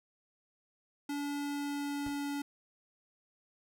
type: tone with pitch glide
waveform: square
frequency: 287.1 to 285.1 Hz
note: D4 to C#4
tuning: -39 to +49 cents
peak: -35 dBFS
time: 1.09-2.42 s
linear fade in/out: 5 ms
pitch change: -12 cents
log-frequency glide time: 1.39-2.28 s
type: noise with exponential decay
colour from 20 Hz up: brown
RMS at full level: -39 dBFS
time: 2.06-2.18 s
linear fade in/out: 1 ms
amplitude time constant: 24 ms
effects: none